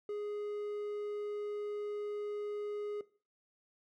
triangle tone with hard clipping, 415.3 Hz, G#4, in tune, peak -37 dBFS, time 0.09-3.01 s, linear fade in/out 2 ms, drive 6 dB, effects noise-tail reverb RT60 0.4 s tail -18 dB re dry

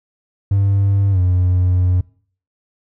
triangle tone with pitch glide, 99 to 90.78 Hz, G2 to F#2, +18 to -32 cents, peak -9 dBFS, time 0.51-2.01 s, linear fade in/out 5 ms, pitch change -150 cents, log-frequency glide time 1.11-1.19 s, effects noise-tail reverb RT60 0.5 s tail -23 dB re dry + tanh soft clip ceiling -5 dBFS

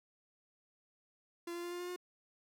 45% pulse tone with pitch steps, 343.2 / 346.2 / 349.2 / 352.2 / 355.3 / 358.4 Hz, F4 / F4 / F4 / F4 / F4 / F4, -30 / -15 / 0 / +15 / +30 / +45 cents, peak -40 dBFS, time 1.47-1.962 s, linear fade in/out 5 ms, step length 82 ms, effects none

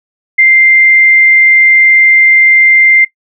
sine tone, 2093 Hz, C7, in tune, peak -3 dBFS, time 0.38-3.05 s, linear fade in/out 10 ms, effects noise-tail reverb RT60 0.1 s tail -17 dB re dry

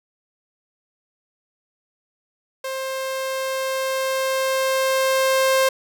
sawtooth tone with level ramp, 529 Hz, C5, 19 cents sharp, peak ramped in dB -22 to -11 dBFS, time 2.64-5.69 s, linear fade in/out 5 ms, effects none

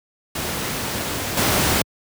pink noise with level steps, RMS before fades -25 / -18 dBFS, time 0.35-1.82 s, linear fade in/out 5 ms, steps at 1.37 s, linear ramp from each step 5 ms, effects high-pass 80 Hz 12 dB/octave

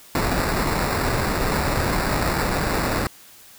pink noise with sample-and-hold, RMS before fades -22 dBFS, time 0.15-3.07 s, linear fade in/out 2 ms, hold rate 3150 Hz, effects white hiss -47 dBFS RMS until 3.58 s

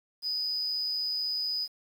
triangle tone with amplitude modulation, 4978 Hz, D#8, in tune, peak -23 dBFS, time 0.22-1.68 s, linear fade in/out 50 ms, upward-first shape sine, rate 160 Hz, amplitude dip 60%, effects tanh soft clip ceiling -25 dBFS + 9-bit

